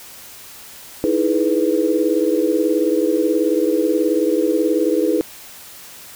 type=chord; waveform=sine; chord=E major seventh; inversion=third; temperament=equal with one note detuned; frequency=311.1 / 329.6 / 422.1 / 493.9 Hz; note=D#4 / E4 / G#4 / B4; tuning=0 / 0 / +28 / 0 cents; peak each=-20 dBFS; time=1.04-5.21 s; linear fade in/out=0 ms; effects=white hiss -39 dBFS RMS until 6.15 s